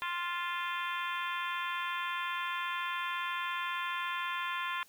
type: harmonic tone with a mistuned harmonic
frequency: 349.2 Hz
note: F4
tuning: in tune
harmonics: 3 / 4 / 5 / 6 / 7 / 8 / 9 / 10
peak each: -36 / -41 / -40 / -45 / -44 / -46 / -46 / -47 dBFS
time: 0.02-4.83 s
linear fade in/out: 0 ms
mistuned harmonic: 8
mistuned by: -56 cents
effects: white hiss -62 dBFS RMS until 4.88 s